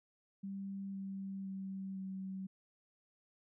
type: tone with pitch steps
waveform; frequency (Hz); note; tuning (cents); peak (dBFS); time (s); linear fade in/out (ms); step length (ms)
sine; 196 / 194.2 / 192.41 / 190.64; G3 / G3 / G3 / G3; 0 / -16 / -32 / -48; -40; 0.43-2.47; 10; 510
effects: none